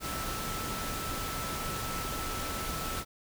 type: tone in noise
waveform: sine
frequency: 1318.5 Hz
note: E6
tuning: in tune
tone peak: -39 dBFS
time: 0-3.05 s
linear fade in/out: 50 ms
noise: pink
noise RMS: -36 dBFS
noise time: 0-3.05 s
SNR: -6 dB
effects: none